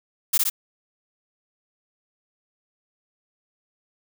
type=noise with echo; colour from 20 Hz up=blue; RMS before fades=-19 dBFS; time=0.33-0.38 s; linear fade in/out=10 ms; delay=60 ms; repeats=2; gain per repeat=-2 dB; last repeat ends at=0.5 s; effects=none